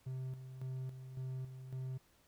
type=tone with tremolo; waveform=triangle; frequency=130 Hz; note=C3; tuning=11 cents flat; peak=-37 dBFS; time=0.06-1.98 s; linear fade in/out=10 ms; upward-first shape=square; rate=1.8 Hz; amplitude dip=60%; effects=pink hiss -70 dBFS RMS until 2.27 s